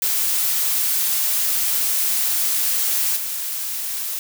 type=noise with level steps; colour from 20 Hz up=blue; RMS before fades=-20 / -26 dBFS; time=0.02-4.19 s; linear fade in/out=2 ms; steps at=3.16 s; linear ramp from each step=10 ms; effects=none